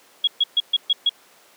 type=tone bursts; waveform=sine; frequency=3322 Hz; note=G#7; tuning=in tune; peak=-14 dBFS; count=6; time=0.24-1.094 s; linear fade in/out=5 ms; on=34 ms; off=130 ms; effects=pink hiss -52 dBFS RMS until 1.56 s + high-pass 400 Hz 12 dB/octave

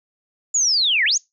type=linear two-way sweep; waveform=sine; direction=down then up; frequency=7040 to 1661.2 to 7040 Hz; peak=-15 dBFS; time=0.54-1.18 s; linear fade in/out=10 ms; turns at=1.05 s; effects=noise-tail reverb RT60 0.2 s tail -25 dB re dry

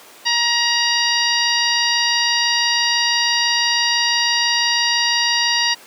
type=harmonic tone; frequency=946 Hz; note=A#5; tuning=25 cents sharp; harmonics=1 / 2 / 3 / 4 / 5 / 6; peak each=-24 / -21 / -22 / -23 / -20 / -25 dBFS; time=0.25-5.75 s; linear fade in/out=20 ms; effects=pink hiss -42 dBFS RMS until 5.86 s + high-pass 400 Hz 12 dB/octave

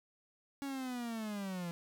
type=linear sweep; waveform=45% pulse; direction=down; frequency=280.9 to 168.1 Hz; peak=-38 dBFS; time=0.62-1.71 s; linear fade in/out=0 ms; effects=none

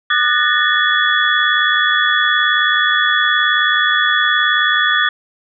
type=tone cluster; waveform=sine; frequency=1213 / 1481 / 1747 / 1826 / 3389 Hz; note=D#6 / F#6 / A6 / A#6 / G#7; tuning=-44 / +1 / -13 / -36 / +34 cents; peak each=-18 dBFS; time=0.1-5.09 s; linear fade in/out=5 ms; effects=none

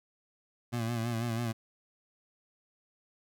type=tone with vibrato; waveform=25% pulse; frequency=116.3 Hz; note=A#2; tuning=4 cents flat; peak=-27 dBFS; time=0.72-1.53 s; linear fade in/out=20 ms; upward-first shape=sine; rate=6.1 Hz; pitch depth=62 cents each way; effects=none

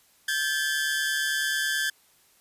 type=tone pair together; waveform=sawtooth; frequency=1573 / 1722 Hz; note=G6 / A6; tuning=+6 / -38 cents; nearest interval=major second; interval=156 cents; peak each=-24 dBFS; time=0.28-1.9 s; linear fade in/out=5 ms; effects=white hiss -61 dBFS RMS until 2.4 s + resampled to 32000 Hz

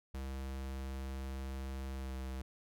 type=tone with pitch glide; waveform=square; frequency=66.6 to 65.49 Hz; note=C2 to C2; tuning=+31 to +2 cents; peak=-40 dBFS; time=0.14-2.42 s; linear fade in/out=5 ms; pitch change=-29 cents; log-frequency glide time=1.95-2.14 s; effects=none

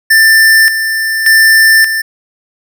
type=tone with tremolo; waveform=square; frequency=1780 Hz; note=A6; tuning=20 cents sharp; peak=-4 dBFS; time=0.1-2.02 s; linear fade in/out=10 ms; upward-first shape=square; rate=0.86 Hz; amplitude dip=60%; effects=none

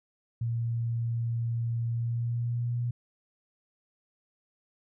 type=tone with pitch glide; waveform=sine; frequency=116.54 to 120.37 Hz; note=A#2 to B2; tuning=0 to -44 cents; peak=-27 dBFS; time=0.41-2.91 s; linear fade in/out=5 ms; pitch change=+56 cents; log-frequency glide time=1.89-2.79 s; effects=none

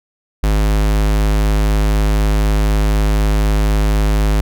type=tone; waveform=square; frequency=52 Hz; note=G#1; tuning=3 cents sharp; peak=-12 dBFS; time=0.43-4.41 s; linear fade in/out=5 ms; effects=none

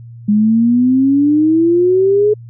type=exponential sweep; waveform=sine; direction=up; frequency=205.1 to 427.5 Hz; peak=-8 dBFS; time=0.28-2.34 s; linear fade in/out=10 ms; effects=added 117 Hz sine -31 dBFS peak until 2.49 s

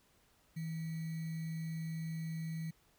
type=tone with sample-and-hold; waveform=sine; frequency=161.9 Hz; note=E3; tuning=31 cents flat; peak=-37 dBFS; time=0.56-2.71 s; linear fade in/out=10 ms; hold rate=2100 Hz; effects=pink hiss -70 dBFS RMS until 2.98 s

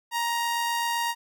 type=tone with amplitude modulation; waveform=sawtooth; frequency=938 Hz; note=A#5; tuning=11 cents sharp; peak=-20 dBFS; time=0.11-1.15 s; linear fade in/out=50 ms; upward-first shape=sine; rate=87.7 Hz; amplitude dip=25%; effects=none

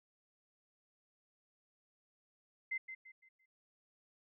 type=tone with echo; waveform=sine; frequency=2071 Hz; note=C7; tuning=18 cents flat; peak=-35 dBFS; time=2.71-2.78 s; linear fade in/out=10 ms; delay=170 ms; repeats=4; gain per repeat=-9 dB; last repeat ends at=3.46 s; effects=none

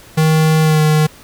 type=tone with pitch glide; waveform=square; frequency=157.4 to 153.98 Hz; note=D#3 to D#3; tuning=+20 to -18 cents; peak=-10 dBFS; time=0.17-1.07 s; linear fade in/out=10 ms; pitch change=-38 cents; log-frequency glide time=0.62-0.81 s; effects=pink hiss -41 dBFS RMS until 1.23 s

